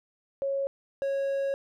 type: tone pair in turn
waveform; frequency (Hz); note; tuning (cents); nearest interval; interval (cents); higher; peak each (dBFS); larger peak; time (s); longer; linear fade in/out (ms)
sine / triangle; 550 / 550; C#5 / C#5; -14 / -14; unison; 0; neither; -26 / -24; second; 0.42-0.67 / 1.02-1.54; second; 0
effects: none